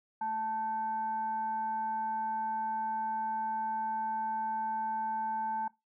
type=tone with frequency modulation; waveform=sine; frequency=880 Hz; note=A5; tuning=in tune; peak=-31 dBFS; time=0.21-5.68 s; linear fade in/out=5 ms; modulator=660 Hz; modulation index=0.32; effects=noise-tail reverb RT60 0.2 s tail -19 dB re dry